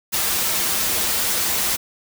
white noise with comb filter, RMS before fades -21 dBFS, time 0.12-1.77 s, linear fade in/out 20 ms, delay 7.1 ms, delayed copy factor -0.5, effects none

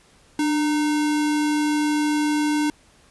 sine tone with sample-and-hold, 297.9 Hz, D4, 25 cents sharp, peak -18 dBFS, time 0.39-2.7 s, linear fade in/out 2 ms, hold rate 1225 Hz, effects pink hiss -55 dBFS RMS until 3.1 s + resampled to 24000 Hz

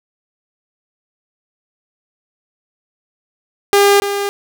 sawtooth tone with echo, 402.7 Hz, G4, 47 cents sharp, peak -4 dBFS, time 3.73-4 s, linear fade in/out 0 ms, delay 290 ms, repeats 1, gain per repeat -9 dB, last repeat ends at 4.29 s, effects none

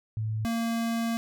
sine / square tone pair in turn, 109.3 / 229.9 Hz, A2 / A#3, -11 / -24 cents, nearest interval octave + minor second, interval 1287 cents, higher second, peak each -27 dBFS, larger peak neither, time 0.17-0.45 / 0.45-1.17 s, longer second, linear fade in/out 0 ms, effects none

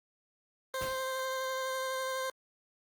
20% pulse tone with vibrato, 523.3 Hz, C5, in tune, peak -28 dBFS, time 0.74-2.3 s, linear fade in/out 2 ms, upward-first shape sine, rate 12 Hz, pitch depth 12 cents each way
pink noise with exponential decay, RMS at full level -37 dBFS, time 0.81-1.09 s, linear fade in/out 2 ms, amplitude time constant 60 ms
effects Opus 24 kbps

